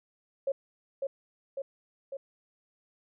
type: tone with echo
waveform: sine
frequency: 546 Hz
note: C#5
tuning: 26 cents flat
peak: -26 dBFS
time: 0.47-0.52 s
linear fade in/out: 5 ms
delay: 550 ms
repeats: 3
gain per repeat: -3 dB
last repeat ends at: 2.17 s
effects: none